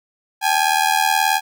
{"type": "ring-modulated tone", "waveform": "sawtooth", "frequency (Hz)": 822, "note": "G#5", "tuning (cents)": -18, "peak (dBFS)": -8, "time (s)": [0.41, 1.41], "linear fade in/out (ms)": 50, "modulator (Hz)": 39.4, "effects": []}